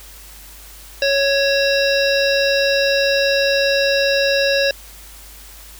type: harmonic tone with a mistuned harmonic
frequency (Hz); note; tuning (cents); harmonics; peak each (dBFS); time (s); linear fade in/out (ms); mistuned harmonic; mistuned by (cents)
554.4; C#5; 0; 1 / 3 / 5 / 7 / 9 / 10; -16 / -21 / -23 / -24 / -26 / -26; 1.02-4.71; 2; 5; -34
effects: added 50 Hz sine -41 dBFS peak until 5.79 s + white hiss -41 dBFS RMS until 5.79 s